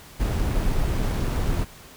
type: noise with sample-and-hold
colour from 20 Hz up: brown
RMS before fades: -23 dBFS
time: 0.19-1.65 s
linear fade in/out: 20 ms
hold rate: 11025 Hz
effects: pink hiss -46 dBFS RMS until 1.96 s